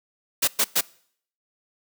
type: noise bursts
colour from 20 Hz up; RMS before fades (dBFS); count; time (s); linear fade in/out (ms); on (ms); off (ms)
white; -20; 3; 0.42-0.811; 10; 57; 110
effects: noise-tail reverb RT60 0.6 s tail -23 dB re dry + high-pass 200 Hz 12 dB/octave